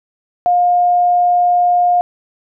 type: tone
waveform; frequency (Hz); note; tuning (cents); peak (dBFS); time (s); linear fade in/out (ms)
sine; 710; F5; +28; -9; 0.46-2.01; 0
effects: none